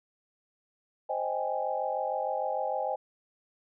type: chord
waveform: sine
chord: Ab major seventh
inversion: first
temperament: equal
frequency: 523.3 / 622.3 / 784 / 830.6 Hz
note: C5 / Eb5 / G5 / Ab5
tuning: 0 / 0 / 0 / 0 cents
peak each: -34 dBFS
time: 1.09-2.96 s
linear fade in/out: 10 ms
effects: none